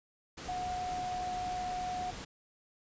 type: tone in noise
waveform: sine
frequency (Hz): 729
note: F#5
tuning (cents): -26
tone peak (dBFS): -34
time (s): 0.48-2.11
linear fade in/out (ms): 10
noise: pink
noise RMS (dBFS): -44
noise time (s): 0.37-2.25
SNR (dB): +7
effects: resampled to 16000 Hz